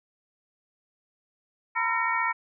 sine tone cluster, 925 / 1000 / 1359 / 1845 / 2254 Hz, A#5 / B5 / F6 / A#6 / C#7, -14 / +21 / -48 / -18 / +28 cents, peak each -30 dBFS, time 1.75-2.33 s, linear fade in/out 20 ms, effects none

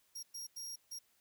sawtooth tone bursts at uneven times, 5610 Hz, F8, 7 cents sharp, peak -40 dBFS, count 4, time 0.15-0.23 / 0.34-0.47 / 0.56-0.76 / 0.91-0.99 s, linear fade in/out 10 ms, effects white hiss -73 dBFS RMS until 1.2 s

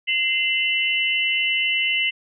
sine tone cluster, 2074 / 2698 / 2970 Hz, C7 / E7 / F#7, -16 / +40 / +6 cents, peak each -23 dBFS, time 0.07-2.11 s, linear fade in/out 20 ms, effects none

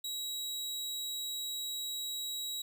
sawtooth tone, 3860 Hz, B7, 40 cents flat, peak -33 dBFS, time 0.04-2.62 s, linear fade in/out 5 ms, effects none

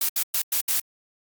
blue noise bursts at uneven times, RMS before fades -23 dBFS, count 5, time 0.01-0.09 / 0.16-0.23 / 0.34-0.42 / 0.52-0.61 / 0.68-0.8 s, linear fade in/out 5 ms, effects Opus 48 kbps

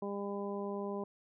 harmonic tone, 201 Hz, G3, 44 cents sharp, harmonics 1 / 2 / 3 / 4 / 5, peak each -40 / -39 / -44 / -48 / -46 dBFS, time 0.02-1.04 s, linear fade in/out 5 ms, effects none

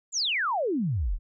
sine exponential sweep, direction down, 7430 to 31.76 Hz, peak -24 dBFS, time 0.12-1.19 s, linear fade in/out 50 ms, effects none

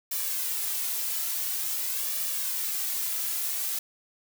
blue noise with flanger, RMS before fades -30 dBFS, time 0.11-3.79 s, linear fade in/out 5 ms, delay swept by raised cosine 1.7 to 3 ms, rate 0.48 Hz, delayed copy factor +0.55, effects none

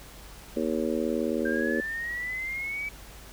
harmonic tone, 79.1 Hz, D#2, 29 cents sharp, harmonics 3 / 4 / 5 / 6 / 7, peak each -30 / -31 / -32 / -33 / -33 dBFS, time 0.56-1.81 s, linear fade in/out 10 ms
sine linear sweep, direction up, 1575 to 2300 Hz, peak -30 dBFS, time 1.45-2.89 s, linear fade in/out 5 ms
effects added 50 Hz sine -48 dBFS peak until 3.32 s + pink hiss -48 dBFS RMS until 3.32 s

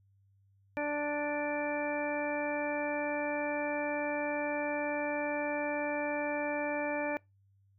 harmonic tone, 293.7 Hz, D4, in tune, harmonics 1 / 2 / 3 / 4 / 5 / 6 / 8, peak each -37 / -34 / -39 / -49 / -46 / -41 / -41 dBFS, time 0.77-7.17 s, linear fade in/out 0 ms, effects noise-tail reverb RT60 0.2 s tail -24 dB re dry + added 98 Hz sine -64 dBFS peak until 7.78 s

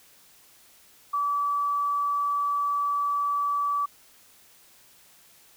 sine tone, 1151 Hz, D6, 35 cents flat, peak -23 dBFS, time 1.13-3.86 s, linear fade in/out 10 ms, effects white hiss -56 dBFS RMS until 5.56 s

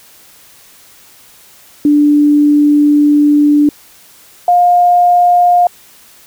sine tone pair in turn, 293.7 / 708.3 Hz, D4 / F5, 0 / +24 cents, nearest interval octave + minor third, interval 1524 cents, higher second, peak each -5 dBFS, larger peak neither, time 1.85-3.69 / 4.48-5.67 s, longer first, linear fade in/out 2 ms, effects white hiss -42 dBFS RMS until 6.26 s

